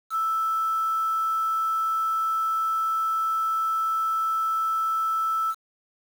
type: tone with quantisation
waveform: sine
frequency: 1318.5 Hz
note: E6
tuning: in tune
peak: -22 dBFS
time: 0.1-5.55 s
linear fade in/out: 50 ms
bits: 7
effects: none